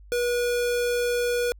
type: tone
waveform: square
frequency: 483.8 Hz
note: B4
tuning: 36 cents flat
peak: -23 dBFS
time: 0.12-1.52 s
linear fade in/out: 0 ms
effects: added 50 Hz sine -45 dBFS peak until 1.59 s